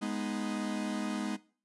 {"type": "chord", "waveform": "45% pulse", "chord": "G# minor", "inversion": "none", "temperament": "equal", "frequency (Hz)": [207.7, 246.9, 311.1], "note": ["G#3", "B3", "D#4"], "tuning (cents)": [0, 0, 0], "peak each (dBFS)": [-35, -38, -39], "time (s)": [0.01, 1.37], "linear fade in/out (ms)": 20, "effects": ["noise-tail reverb RT60 0.4 s tail -19 dB re dry", "resampled to 24000 Hz"]}